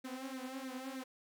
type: tone with flanger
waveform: sawtooth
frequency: 261.6 Hz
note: C4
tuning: in tune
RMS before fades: -44 dBFS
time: 0.04-1.04 s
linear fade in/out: 10 ms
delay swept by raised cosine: 0.48 to 5.38 ms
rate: 3.2 Hz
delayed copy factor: +0.85
effects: none